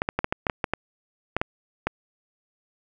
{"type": "clicks", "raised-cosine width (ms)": 0.5, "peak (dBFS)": -8, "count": 12, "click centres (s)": [0.019, 0.089, 0.19, 0.244, 0.325, 0.468, 0.498, 0.642, 0.736, 1.366, 1.415, 1.87], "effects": []}